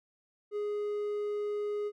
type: tone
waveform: triangle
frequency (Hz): 415.3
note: G#4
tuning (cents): 0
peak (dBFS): -29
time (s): 0.51-1.92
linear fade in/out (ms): 50
effects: none